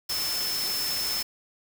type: tone in noise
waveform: sine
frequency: 5270 Hz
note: E8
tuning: 1 cent flat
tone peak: -28 dBFS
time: 0.09-1.23 s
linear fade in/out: 10 ms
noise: white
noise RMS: -32 dBFS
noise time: 0.09-1.23 s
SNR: +1 dB
effects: none